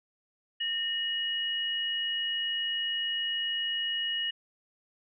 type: tone pair together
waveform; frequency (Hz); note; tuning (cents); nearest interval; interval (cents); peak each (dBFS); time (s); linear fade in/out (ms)
sine; 1827 / 2900; A#6 / F#7; -35 / -35; minor sixth; 800; -36 / -29; 0.6-4.31; 10
effects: none